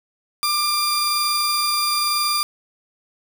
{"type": "tone pair together", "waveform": "sawtooth", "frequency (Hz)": [1192, 4789], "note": ["D6", "D8"], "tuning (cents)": [25, 33], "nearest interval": "2 octaves", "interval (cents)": 2408, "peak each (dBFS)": -18, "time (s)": [0.43, 2.43], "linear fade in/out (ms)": 0, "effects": []}